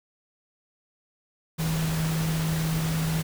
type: tone in noise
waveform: sine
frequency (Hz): 160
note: D#3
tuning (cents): +49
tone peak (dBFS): -24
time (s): 1.58-3.23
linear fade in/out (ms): 20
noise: pink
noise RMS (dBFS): -33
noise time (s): 1.58-3.23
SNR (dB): +6
effects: none